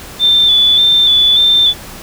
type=tone with vibrato; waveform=sine; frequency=3520 Hz; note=A7; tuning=in tune; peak=-6 dBFS; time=0.19-1.74 s; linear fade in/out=50 ms; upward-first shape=square; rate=1.7 Hz; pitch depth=26 cents each way; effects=pink hiss -31 dBFS RMS until 2.02 s